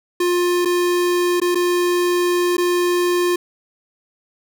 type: tone with dropouts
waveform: square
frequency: 353.5 Hz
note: F4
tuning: 21 cents sharp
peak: -16 dBFS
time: 0.2-3.36 s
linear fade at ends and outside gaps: 5 ms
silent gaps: 0.65-0.655 / 1.401-1.416 / 1.548-1.554 / 2.569-2.58 s
effects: none